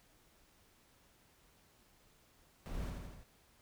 brown noise with echo, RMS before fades -41 dBFS, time 2.66-2.9 s, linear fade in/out 0 ms, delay 83 ms, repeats 4, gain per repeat -3 dB, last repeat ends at 3.232 s, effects pink hiss -68 dBFS RMS until 3.61 s

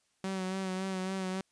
sawtooth tone with vibrato, 188.8 Hz, F#3, 35 cents sharp, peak -29 dBFS, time 0.24-1.41 s, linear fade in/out 2 ms, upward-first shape sine, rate 3.6 Hz, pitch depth 32 cents each way, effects white hiss -74 dBFS RMS until 1.51 s + resampled to 22050 Hz

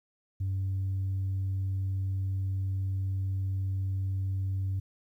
sine tone, 95.9 Hz, G2, 37 cents flat, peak -26 dBFS, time 0.4-4.8 s, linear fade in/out 10 ms, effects tanh soft clip ceiling -26 dBFS + 11-bit

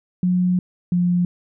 sine tone pair in turn, 180.6 / 176.88 Hz, F#3 / F3, -42 / +22 cents, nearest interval unison, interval 36 cents, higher first, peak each -15 dBFS, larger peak neither, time 0.23-0.59 / 0.92-1.25 s, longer first, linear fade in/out 2 ms, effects none

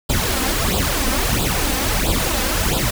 pink noise with flanger, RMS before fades -19 dBFS, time 0.09-2.91 s, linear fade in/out 10 ms, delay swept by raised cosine 0.24 to 3.94 ms, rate 1.5 Hz, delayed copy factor +0.75, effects none

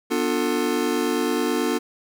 square chord, B half-diminished seventh, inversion none, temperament just, 246.9 / 296.3 / 355.6 / 444.5 Hz, B3 / D4 / F4 / A4, 0 / +15 / +31 / +18 cents, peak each -27 dBFS, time 0.1-1.79 s, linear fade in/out 20 ms, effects none

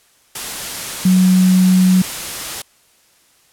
sine tone in noise, 185 Hz, F#3, in tune, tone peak -8 dBFS, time 1.05-2.02 s, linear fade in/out 5 ms, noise white, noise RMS -25 dBFS, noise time 0.35-2.62 s, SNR +14 dB, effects white hiss -54 dBFS RMS until 3.52 s + low-pass 12000 Hz 12 dB/octave

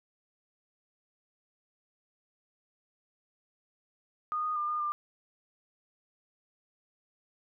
sine tone with pitch steps, 1229 / 1236 / 1200 / 1217 / 1195 Hz, D#6 / D#6 / D6 / D#6 / D6, -22 / -12 / +37 / -39 / +30 cents, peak -29 dBFS, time 4.32-4.92 s, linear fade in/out 0 ms, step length 120 ms, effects none

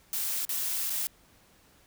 blue noise with dropouts, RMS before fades -31 dBFS, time 0.13-1.07 s, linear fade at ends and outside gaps 0 ms, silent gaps 0.451-0.492 / 0.897-0.903 s, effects pink hiss -61 dBFS RMS until 1.86 s

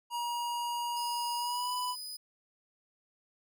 square tone with pitch glide, 953 to 993.5 Hz, A#5 to B5, +38 to +10 cents, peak -33 dBFS, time 0.1-1.96 s, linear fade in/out 50 ms, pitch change +72 cents, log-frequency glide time 1.37-1.73 s
sawtooth tone, 4986 Hz, D#8, 3 cents sharp, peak -37 dBFS, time 0.96-2.17 s, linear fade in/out 10 ms
effects none

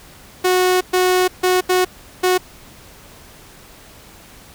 sawtooth tone bursts at uneven times, 366.5 Hz, F#4, 16 cents flat, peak -9 dBFS, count 5, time 0.44-0.81 / 0.93-1.28 / 1.43-1.61 / 1.69-1.85 / 2.23-2.38 s, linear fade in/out 10 ms, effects pink hiss -43 dBFS RMS until 4.54 s

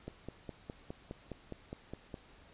click train, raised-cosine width 2 ms, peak -28 dBFS, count 11, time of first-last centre 0.08-2.142 s, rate 4.85 Hz, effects pink hiss -60 dBFS RMS until 2.53 s + resampled to 8000 Hz

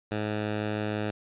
10% pulse tone, 106 Hz, G#2, 36 cents sharp, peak -20 dBFS, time 0.11-1.11 s, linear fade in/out 10 ms, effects resampled to 8000 Hz + 10-bit

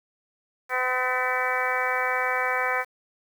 harmonic tone with a mistuned harmonic, 254.1 Hz, B3, 49 cents sharp, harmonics 2 / 3 / 4 / 5 / 6 / 7 / 8 / 9, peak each -31 / -31 / -31 / -31 / -31 / -31 / -31 / -31 dBFS, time 0.69-2.85 s, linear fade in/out 50 ms, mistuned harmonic 8, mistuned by -39 cents, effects 8-bit

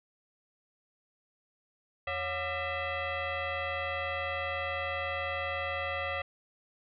sine tone with frequency modulation, 722 Hz, F#5, 43 cents flat, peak -31 dBFS, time 2.07-6.22 s, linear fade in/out 5 ms, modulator 638 Hz, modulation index 3.3, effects none

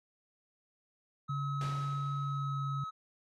triangle tone, 1282 Hz, E6, 49 cents flat, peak -36 dBFS, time 1.28-2.91 s, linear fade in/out 20 ms
sine tone with pitch glide, 140.1 to 137.93 Hz, C#3 to C#3, +19 to -8 cents, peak -33 dBFS, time 1.29-2.84 s, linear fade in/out 5 ms, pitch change -27 cents, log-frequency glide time 2.19-2.58 s
pink noise with exponential decay, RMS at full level -42 dBFS, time 1.61-2.72 s, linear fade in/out 1 ms, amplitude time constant 240 ms
effects high-pass 80 Hz 12 dB/octave + low-pass 6000 Hz 12 dB/octave

